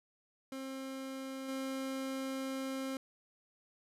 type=tone with level steps; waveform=30% pulse; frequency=266.4 Hz; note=C4; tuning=31 cents sharp; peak=-38 / -34 dBFS; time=0.52-2.97 s; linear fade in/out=2 ms; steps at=1.48 s; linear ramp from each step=10 ms; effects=resampled to 32000 Hz